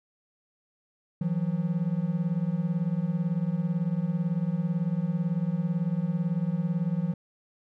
triangle beating tone pair, 162.1 / 180.1 Hz, E3 / F#3, -29 / -46 cents, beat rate 18 Hz, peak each -26 dBFS, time 1.21-7.14 s, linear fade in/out 5 ms, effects none

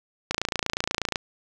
click train, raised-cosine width 0.2 ms, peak -7 dBFS, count 25, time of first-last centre 0.31-1.158 s, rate 28.3 Hz, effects 8-bit

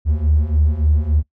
triangle beating tone pair, 73.42 / 76.92 Hz, D2 / D#2, 0 / -19 cents, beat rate 3.5 Hz, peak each -15 / -12 dBFS, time 0.05-1.23 s, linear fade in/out 50 ms, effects noise-tail reverb RT60 0.1 s tail -22 dB re dry + tanh soft clip ceiling -6 dBFS

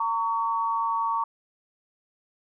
sine tone pair together, 916 / 1125.7 Hz, A#5 / C#6, -31 / +26 cents, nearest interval major third, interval 357 cents, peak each -26 dBFS, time 0-1.24 s, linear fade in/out 5 ms, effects none

